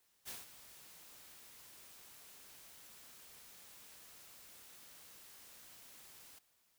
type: noise with ADSR envelope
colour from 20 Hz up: white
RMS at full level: -45 dBFS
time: 0.25-6.39 s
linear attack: 35 ms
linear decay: 170 ms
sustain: -13 dB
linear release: 9 ms
effects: white hiss -75 dBFS RMS until 6.78 s